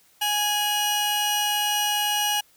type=tone pair together; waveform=sawtooth; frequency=830.6 / 2906 Hz; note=G#5 / F#7; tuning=0 / -32 cents; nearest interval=octave + minor seventh; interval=2168 cents; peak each=-21 dBFS; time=0.21-2.41 s; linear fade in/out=10 ms; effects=white hiss -59 dBFS RMS until 2.56 s